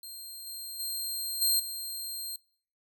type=tone with level steps; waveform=15% pulse; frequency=4186 Hz; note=C8; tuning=in tune; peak=-35 / -32 / -26 / -17 / -29 dBFS; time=0.03-2.36 s; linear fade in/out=2 ms; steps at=0.46 / 0.79 / 1.41 / 1.59 s; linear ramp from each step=10 ms; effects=noise-tail reverb RT60 0.6 s tail -25 dB re dry